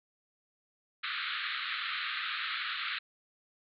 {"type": "band-pass noise", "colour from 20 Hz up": "pink", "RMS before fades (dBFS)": -36, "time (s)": [1.03, 2.99], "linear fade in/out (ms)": 10, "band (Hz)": [1200, 4200], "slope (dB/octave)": 96, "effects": []}